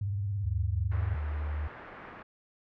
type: tone with vibrato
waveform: sine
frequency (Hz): 100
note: G2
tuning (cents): +35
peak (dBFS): -29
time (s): 0.01-1.15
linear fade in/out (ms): 5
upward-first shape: triangle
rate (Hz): 18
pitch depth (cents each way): 120
type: tone with pitch glide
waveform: sine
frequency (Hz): 76.7 to 75.03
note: D#2 to D2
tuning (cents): -24 to +38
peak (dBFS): -30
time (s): 0.44-1.68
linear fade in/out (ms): 10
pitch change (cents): -38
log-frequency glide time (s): 1.07-1.25
type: low-pass noise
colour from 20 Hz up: white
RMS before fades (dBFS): -47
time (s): 0.91-2.23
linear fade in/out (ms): 10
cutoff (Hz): 1800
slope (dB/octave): 24
effects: none